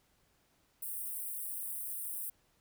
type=high-pass noise; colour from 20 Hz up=white; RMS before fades=-40 dBFS; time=0.82-2.3 s; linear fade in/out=5 ms; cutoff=8500 Hz; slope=96 dB/octave; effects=pink hiss -72 dBFS RMS until 2.6 s